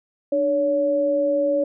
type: tone pair together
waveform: sine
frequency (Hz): 298.3 / 564.4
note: D4 / C#5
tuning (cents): +27 / +31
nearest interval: major seventh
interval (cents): 1104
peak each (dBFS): -25 / -18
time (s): 0.32-1.64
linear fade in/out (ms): 5
effects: none